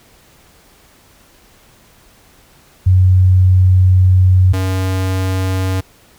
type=tone pair in turn; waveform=sine / square; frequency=92.5 / 94.01 Hz; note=F#2 / F#2; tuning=0 / +28 cents; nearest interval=unison; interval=28 cents; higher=second; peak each=-6 / -15 dBFS; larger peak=first; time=2.86-4.53 / 4.53-5.81 s; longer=first; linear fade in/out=10 ms; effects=pink hiss -48 dBFS RMS until 6.18 s